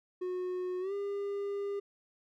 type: tone with pitch glide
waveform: triangle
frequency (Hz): 364.4 to 402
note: F#4 to G4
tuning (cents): -26 to +44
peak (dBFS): -31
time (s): 0.21-1.8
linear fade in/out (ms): 10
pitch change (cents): +170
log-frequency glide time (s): 0.8-0.93
effects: none